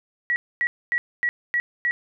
sine tone bursts, 1926 Hz, B6, 44 cents flat, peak -19 dBFS, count 6, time 0.3-1.91 s, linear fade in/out 0 ms, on 60 ms, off 250 ms, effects none

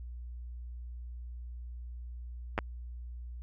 clicks, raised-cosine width 0.5 ms, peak -15 dBFS, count 2, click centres 2.579 / 2.588 s, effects added 60 Hz sine -40 dBFS peak until 3.42 s

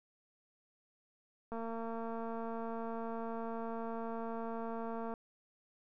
click train, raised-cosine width 1 ms, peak -29 dBFS, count 826, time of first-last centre 1.52-5.138 s, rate 228 Hz, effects none

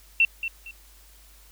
sine tone with echo, 2703 Hz, E7, 43 cents sharp, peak -15 dBFS, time 0.2-0.25 s, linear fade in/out 2 ms, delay 230 ms, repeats 2, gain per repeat -11 dB, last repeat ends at 0.71 s, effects added 50 Hz sine -52 dBFS peak until 1.51 s + white hiss -55 dBFS RMS until 1.51 s

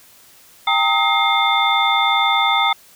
sine tone cluster, 793 / 915 / 1267 / 2123 / 3553 Hz, G5 / A#5 / D#6 / C7 / A7, +20 / -32 / +31 / +25 / +16 cents, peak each -20 dBFS, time 0.67-2.73 s, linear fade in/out 5 ms, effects white hiss -48 dBFS RMS until 2.95 s

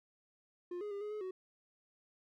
triangle tone with pitch steps, 353.8 / 416.5 / 402 / 419 / 424.8 / 373.2 Hz, F4 / G#4 / G4 / G#4 / G#4 / F#4, +23 / +5 / +44 / +15 / +39 / +15 cents, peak -37 dBFS, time 0.71-1.31 s, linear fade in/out 5 ms, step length 100 ms, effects none

